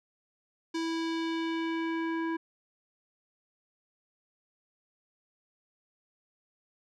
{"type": "tone with low-pass filter sweep", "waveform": "square", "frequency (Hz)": 328.2, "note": "E4", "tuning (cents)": -8, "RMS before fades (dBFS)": -32, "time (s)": [0.74, 2.37], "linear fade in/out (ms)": 10, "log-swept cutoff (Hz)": [5600, 1600], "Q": 1.5, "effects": []}